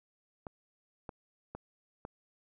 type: clicks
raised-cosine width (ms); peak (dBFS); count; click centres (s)
1; -27; 4; 0.468 / 1.092 / 1.55 / 2.051
effects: none